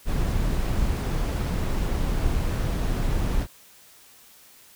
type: noise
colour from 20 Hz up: brown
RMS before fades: -24 dBFS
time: 0.05-3.47 s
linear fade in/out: 50 ms
effects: white hiss -52 dBFS RMS until 4.75 s